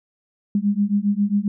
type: beating tone pair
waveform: sine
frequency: 200.1 / 207.5 Hz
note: G3 / G#3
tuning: +36 / -1 cents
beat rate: 7.4 Hz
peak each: -20 dBFS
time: 0.55-1.48 s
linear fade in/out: 2 ms
effects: none